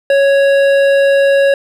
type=tone with hard clipping; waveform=triangle; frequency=554.4 Hz; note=C#5; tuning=in tune; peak=-9 dBFS; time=0.1-1.54 s; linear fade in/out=2 ms; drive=15 dB; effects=none